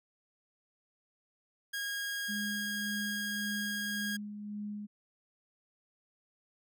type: tone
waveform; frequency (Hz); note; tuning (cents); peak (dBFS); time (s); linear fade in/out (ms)
sawtooth; 1634; G#6; -29; -31; 1.73-4.17; 10
type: tone with tremolo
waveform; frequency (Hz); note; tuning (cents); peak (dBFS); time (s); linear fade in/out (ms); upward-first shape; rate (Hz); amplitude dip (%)
sine; 207.7; G#3; 0; -36; 2.28-4.87; 20; sine; 1.8; 40
effects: none